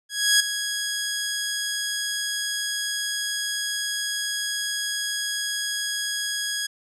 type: tone with ADSR envelope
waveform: 10% pulse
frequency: 1661.2 Hz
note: G#6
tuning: in tune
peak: -5 dBFS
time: 0.09-6.67 s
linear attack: 310 ms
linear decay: 7 ms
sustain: -11 dB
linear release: 12 ms
effects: low-pass 10000 Hz 12 dB/octave